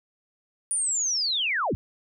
sine linear sweep, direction down, 9550 to 32 Hz, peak -23 dBFS, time 0.71-1.75 s, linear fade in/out 0 ms, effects none

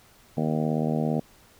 harmonic tone, 77.78 Hz, D#2, in tune, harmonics 2 / 3 / 4 / 5 / 6 / 7 / 8 / 9 / 10, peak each -27 / -27 / -34 / -37 / -33 / -37 / -35 / -37 / -39 dBFS, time 0.37-1.2 s, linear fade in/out 5 ms, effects pink hiss -56 dBFS RMS until 1.59 s

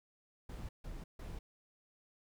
brown noise bursts, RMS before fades -45 dBFS, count 3, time 0.49-1.39 s, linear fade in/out 5 ms, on 200 ms, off 150 ms, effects none

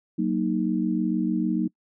sine chord, D# minor, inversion first, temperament just, 186.68 / 233.3 / 311.1 Hz, F#3 / A#3 / D#4, +16 / +2 / 0 cents, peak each -26 dBFS, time 0.18-1.68 s, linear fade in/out 10 ms, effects noise-tail reverb RT60 0.1 s tail -25 dB re dry

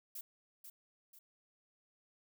violet noise with echo, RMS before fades -45 dBFS, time 0.15-0.21 s, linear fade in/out 5 ms, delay 490 ms, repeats 2, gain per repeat -7 dB, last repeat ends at 1.19 s, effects none

